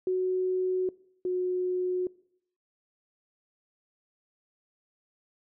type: tone pair in turn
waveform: sine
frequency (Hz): 370 / 364.5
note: F#4 / F#4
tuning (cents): 0 / -26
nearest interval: unison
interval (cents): 26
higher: first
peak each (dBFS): -24 / -26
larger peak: first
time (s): 0.07-0.89 / 1.25-2.07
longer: neither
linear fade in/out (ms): 2
effects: noise-tail reverb RT60 0.7 s tail -22 dB re dry